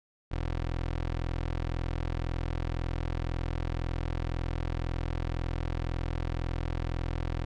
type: tone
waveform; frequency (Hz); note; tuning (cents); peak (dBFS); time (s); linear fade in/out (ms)
20% pulse; 41.93; E1; +30; -25; 0.31-7.45; 10
effects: low-pass 4000 Hz 12 dB/octave